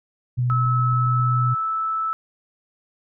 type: tone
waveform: sine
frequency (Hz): 123.47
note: B2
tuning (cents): 0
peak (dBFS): -18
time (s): 0.37-1.55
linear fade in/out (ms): 20
type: click train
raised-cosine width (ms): 5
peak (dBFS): -27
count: 7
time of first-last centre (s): 0.39-1.199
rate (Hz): 7.42
type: tone with pitch glide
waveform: sine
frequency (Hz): 1298 to 1312.3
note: E6 to E6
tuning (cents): -27 to -8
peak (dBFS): -21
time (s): 0.5-2.13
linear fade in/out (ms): 0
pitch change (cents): +19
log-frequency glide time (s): 0.89-1.64
effects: none